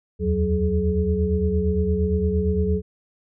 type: tone cluster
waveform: sine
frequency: 75.6 / 84.3 / 185.3 / 425.9 Hz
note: D#2 / E2 / F#3 / G#4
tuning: -49 / +39 / +3 / +44 cents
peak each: -24 dBFS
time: 0.19-2.82 s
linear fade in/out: 50 ms
effects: none